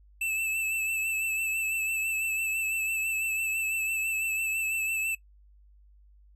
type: tone with vibrato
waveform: square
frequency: 2637 Hz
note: E7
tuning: in tune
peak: -28 dBFS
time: 0.21-5.15 s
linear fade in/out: 5 ms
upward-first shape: sine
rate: 6 Hz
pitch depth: 31 cents each way
effects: noise-tail reverb RT60 0.1 s tail -19 dB re dry + added 50 Hz sine -54 dBFS peak until 6.35 s